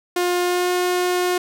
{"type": "tone with pitch glide", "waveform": "sawtooth", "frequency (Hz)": [355.6, 359.5], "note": ["F4", "F#4"], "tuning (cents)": [31, -50], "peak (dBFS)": -14, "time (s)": [0.16, 1.38], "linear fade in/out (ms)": 5, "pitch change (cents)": 19, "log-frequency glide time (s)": [0.43, 0.72], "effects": []}